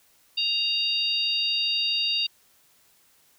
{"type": "harmonic tone", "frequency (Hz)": 932.3, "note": "A#5", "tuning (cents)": 0, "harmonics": [3, 4, 5], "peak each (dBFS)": [-26, -27, -28], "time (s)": [0.37, 2.27], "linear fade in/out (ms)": 10, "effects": ["white hiss -61 dBFS RMS until 3.38 s"]}